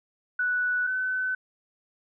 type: tone pair in turn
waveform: sine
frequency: 1480 / 1512.8 Hz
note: F#6 / F#6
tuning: 0 / +38 cents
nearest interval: unison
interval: 38 cents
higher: second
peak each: -23 / -25 dBFS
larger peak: first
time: 0.39-0.87 / 0.87-1.35 s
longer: neither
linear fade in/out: 5 ms
effects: none